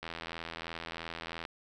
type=click train; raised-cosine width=0.3 ms; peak=-23 dBFS; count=119; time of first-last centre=0.03-1.452 s; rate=83 Hz; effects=none